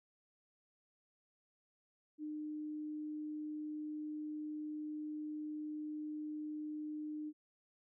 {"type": "tone", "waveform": "sine", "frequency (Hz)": 303.5, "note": "D#4", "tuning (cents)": -43, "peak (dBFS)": -40, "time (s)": [2.18, 7.33], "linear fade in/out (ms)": 50, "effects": []}